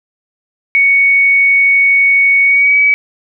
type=tone with pitch glide; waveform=sine; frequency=2227 to 2278 Hz; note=C#7 to C#7; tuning=+7 to +47 cents; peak=-6 dBFS; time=0.75-2.94 s; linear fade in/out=0 ms; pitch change=+40 cents; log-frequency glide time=2.44-2.78 s; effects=none